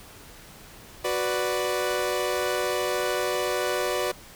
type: chord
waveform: sawtooth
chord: B minor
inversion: second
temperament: equal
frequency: 370 / 493.9 / 587.3 Hz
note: F#4 / B4 / D5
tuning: 0 / 0 / 0 cents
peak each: -25 dBFS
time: 1.04-4.12 s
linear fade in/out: 10 ms
effects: pink hiss -47 dBFS RMS until 4.35 s